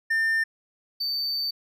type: tone pair in turn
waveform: triangle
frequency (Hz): 1800 / 4571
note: A6 / D8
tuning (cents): +39 / -48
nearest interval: octave + major third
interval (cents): 1613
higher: second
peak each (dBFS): -19 / -24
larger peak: first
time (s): 0.1-0.44 / 1-1.51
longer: second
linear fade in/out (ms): 10
effects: none

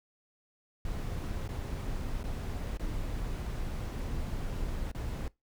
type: noise with dropouts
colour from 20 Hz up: brown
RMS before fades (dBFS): -35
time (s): 0.85-5.28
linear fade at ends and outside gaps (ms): 2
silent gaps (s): 1.479-1.489 / 2.232-2.239 / 2.773-2.795 / 4.916-4.948
effects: noise-tail reverb RT60 0.2 s tail -22 dB re dry

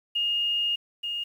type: tone pair in turn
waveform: sine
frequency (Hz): 2843 / 2843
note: F7 / F7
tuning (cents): +30 / +30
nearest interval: unison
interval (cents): 0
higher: neither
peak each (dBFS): -23 / -28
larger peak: first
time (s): 0.15-0.76 / 1.03-1.24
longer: first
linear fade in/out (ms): 10
effects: 9-bit

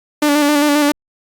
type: tone with vibrato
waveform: sawtooth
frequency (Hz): 293.1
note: D4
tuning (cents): -3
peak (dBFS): -7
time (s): 0.22-0.92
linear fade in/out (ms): 5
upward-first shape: square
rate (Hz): 7.5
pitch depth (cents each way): 30
effects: Opus 48 kbps

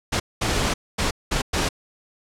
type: noise bursts at uneven times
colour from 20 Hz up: pink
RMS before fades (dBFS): -22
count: 5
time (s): 0.12-0.2 / 0.41-0.74 / 0.98-1.11 / 1.31-1.42 / 1.53-1.69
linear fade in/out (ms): 10
effects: low-pass 8000 Hz 12 dB/octave

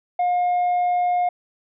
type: tone with tanh clipping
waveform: sine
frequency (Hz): 714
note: F5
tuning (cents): +38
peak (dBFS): -18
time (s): 0.19-1.29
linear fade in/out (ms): 5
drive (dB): 2
effects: none

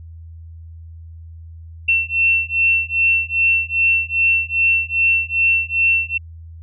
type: beating tone pair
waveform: sine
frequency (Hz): 2700 / 2702.5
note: E7 / E7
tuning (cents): +41 / +42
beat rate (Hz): 2.5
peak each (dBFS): -17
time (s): 1.88-6.18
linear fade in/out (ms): 10
effects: added 82 Hz sine -34 dBFS peak until 6.62 s

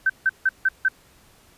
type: tone bursts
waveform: sine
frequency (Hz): 1541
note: G6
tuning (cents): -30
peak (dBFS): -15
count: 5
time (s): 0.06-0.885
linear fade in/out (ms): 5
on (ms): 37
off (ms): 160
effects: pink hiss -55 dBFS RMS until 1.57 s + resampled to 32000 Hz

